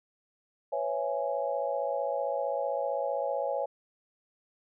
sine chord, C# minor seventh, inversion third, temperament just, 498.9 / 554.4 / 665.2 / 831.5 Hz, B4 / C#5 / E5 / G#5, +17 / 0 / +16 / +2 cents, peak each -36 / -31 / -35 / -35 dBFS, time 0.72-3.66 s, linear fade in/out 10 ms, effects none

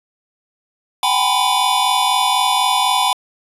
square tone cluster, 761 / 821 / 971 / 1015 / 3503 Hz, F#5 / G#5 / B5 / B5 / A7, +48 / -20 / -30 / +47 / -8 cents, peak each -21 dBFS, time 1.03-3.13 s, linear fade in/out 2 ms, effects resampled to 32000 Hz

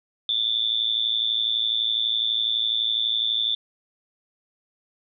sine tone with amplitude modulation, 3525 Hz, A7, 2 cents sharp, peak -17 dBFS, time 0.29-3.55 s, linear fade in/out 2 ms, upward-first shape sine, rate 112 Hz, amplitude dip 85%, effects none

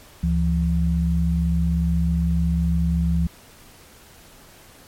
sine tone pair together, 71.45 / 168.9 Hz, D2 / E3, -47 / +42 cents, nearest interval octave + minor third, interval 1489 cents, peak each -20 dBFS, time 0.23-3.27 s, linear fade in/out 5 ms, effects pink hiss -48 dBFS RMS until 4.87 s + MP3 64 kbps

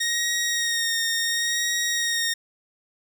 15% pulse tone with vibrato, 1864.7 Hz, A#6, in tune, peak -16 dBFS, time 0-2.34 s, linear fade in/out 10 ms, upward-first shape sine, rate 0.71 Hz, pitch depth 23 cents each way, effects none

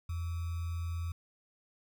sine tone with sample-and-hold, 84.5 Hz, E2, 43 cents sharp, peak -33 dBFS, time 0.09-1.12 s, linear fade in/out 5 ms, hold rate 1225 Hz, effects none

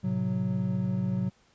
triangle chord, F# diminished, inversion first, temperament equal, 110 / 130.81 / 185 Hz, A2 / C3 / F#3, 0 / 0 / 0 cents, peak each -31 / -30 / -26 dBFS, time 0.03-1.3 s, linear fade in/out 20 ms, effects pink hiss -64 dBFS RMS until 1.54 s + resampled to 16000 Hz

